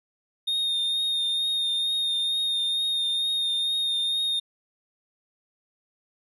triangle tone with vibrato, 3676 Hz, A#7, 25 cents flat, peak -22 dBFS, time 0.47-4.4 s, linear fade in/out 10 ms, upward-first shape triangle, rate 2.2 Hz, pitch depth 26 cents each way, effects none

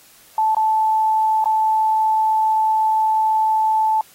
sine tone with dropouts, 874 Hz, A5, 12 cents flat, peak -14 dBFS, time 0.38-4.01 s, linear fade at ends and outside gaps 2 ms, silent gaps 0.548-0.567 / 1.442-1.457 s, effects white hiss -49 dBFS RMS until 4.14 s + AAC 48 kbps

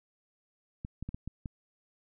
clicks, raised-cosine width 5 ms, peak -25 dBFS, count 6, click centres 0.849 / 1.026 / 1.09 / 1.145 / 1.276 / 1.458 s, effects none

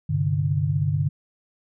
sine chord, G suspended fourth, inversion none, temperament just, 98 / 130.67 / 147 Hz, G2 / C3 / D3, 0 / -2 / +2 cents, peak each -25 / -27 / -22 dBFS, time 0.09-1.09 s, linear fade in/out 10 ms, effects none

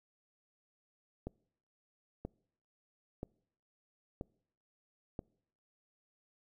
click train, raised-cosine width 2 ms, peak -26 dBFS, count 5, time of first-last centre 1.27-5.192 s, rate 1.02 Hz, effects noise-tail reverb RT60 0.7 s tail -26 dB re dry

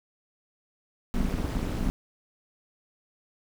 brown noise with amplitude modulation, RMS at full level -24 dBFS, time 1.14-1.9 s, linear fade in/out 0 ms, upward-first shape sine, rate 215 Hz, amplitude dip 90%, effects none

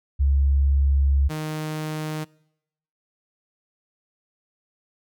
sine / sawtooth tone pair in turn, 69.3 / 154.9 Hz, C#2 / D#3, 0 / -7 cents, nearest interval octave + major second, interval 1393 cents, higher second, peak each -16 / -23 dBFS, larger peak first, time 0.19-1.29 / 1.29-2.25 s, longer first, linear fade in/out 20 ms, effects noise-tail reverb RT60 0.8 s tail -24 dB re dry

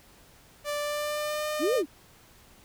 sawtooth tone with pitch glide, 587.3 to 606.3 Hz, D5 to D#5, 0 to -45 cents, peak -25 dBFS, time 0.64-1.83 s, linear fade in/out 50 ms, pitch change +55 cents, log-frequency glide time 0.8-1.47 s
sine linear two-way sweep, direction up then down, 245.9 to 540 to 252 Hz, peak -23 dBFS, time 1.59-1.86 s, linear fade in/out 50 ms, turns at 1.75 s
effects pink hiss -56 dBFS RMS until 2.64 s

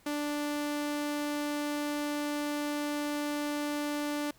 sawtooth tone, 293.7 Hz, D4, in tune, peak -27 dBFS, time 0.06-4.31 s, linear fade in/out 5 ms, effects pink hiss -62 dBFS RMS until 4.38 s

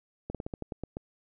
slowing click train, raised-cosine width 2 ms, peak -22 dBFS, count 9, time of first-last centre 0.3-0.969 s, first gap 47 ms, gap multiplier 1.16, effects none

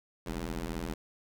15% pulse ring-modulated tone, 83 Hz, E2, 12 cents sharp, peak -25 dBFS, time 0.26-0.94 s, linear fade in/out 5 ms, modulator 117 Hz, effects none

